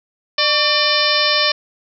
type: harmonic tone with a mistuned harmonic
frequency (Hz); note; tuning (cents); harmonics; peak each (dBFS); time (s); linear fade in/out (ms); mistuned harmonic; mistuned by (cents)
598; D5; +31; 1 / 2 / 3 / 4 / 5 / 6 / 7 / 8 / 9; -22 / -22 / -22 / -22 / -22 / -22 / -22 / -22 / -22; 0.38-1.52; 5; 2; -81
effects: none